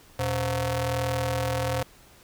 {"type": "ring-modulated tone", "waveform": "sawtooth", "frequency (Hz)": 200.3, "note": "G3", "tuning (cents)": 38, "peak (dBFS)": -18, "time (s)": [0.19, 1.83], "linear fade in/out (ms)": 5, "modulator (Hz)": 321, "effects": ["pink hiss -54 dBFS RMS until 2.23 s"]}